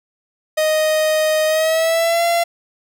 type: tone with pitch glide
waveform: 45% pulse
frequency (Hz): 622.3 to 682.6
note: D#5 to F5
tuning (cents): 0 to -40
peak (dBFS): -14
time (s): 0.57-2.44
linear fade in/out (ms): 10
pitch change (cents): +160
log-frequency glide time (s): 1.46-2.24
effects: 9-bit